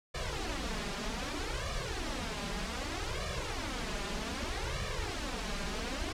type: noise with flanger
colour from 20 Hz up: pink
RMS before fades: -36 dBFS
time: 0.14-6.13 s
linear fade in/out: 10 ms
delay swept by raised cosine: 1.7 to 5 ms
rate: 0.64 Hz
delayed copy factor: +0.95
effects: low-pass 6000 Hz 12 dB/octave